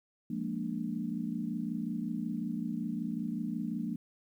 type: chord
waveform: sine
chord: Bb dominant seventh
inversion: second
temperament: equal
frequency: 174.61 / 207.7 / 233.1 / 293.7 Hz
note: F3 / Ab3 / Bb3 / D4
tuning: 0 / 0 / 0 / 0 cents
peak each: -39 / -38 / -36 / -40 dBFS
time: 0.3-3.96 s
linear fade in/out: 5 ms
effects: 11-bit